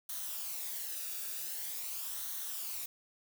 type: noise with flanger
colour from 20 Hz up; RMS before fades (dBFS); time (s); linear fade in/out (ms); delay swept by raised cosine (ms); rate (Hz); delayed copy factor
blue; -40; 0.09-2.86; 5; 0.4 to 0.97; 0.45; -0.5
effects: none